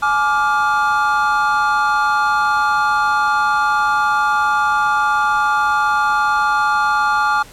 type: chord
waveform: triangle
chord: D diminished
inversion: second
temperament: just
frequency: 845.8 / 1174.7 / 1409.6 Hz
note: Ab5 / D6 / F6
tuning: +31 / 0 / +16 cents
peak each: -16 dBFS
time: 0.02-7.43 s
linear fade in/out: 10 ms
effects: pink hiss -41 dBFS RMS until 7.52 s + low-pass 12000 Hz 12 dB/octave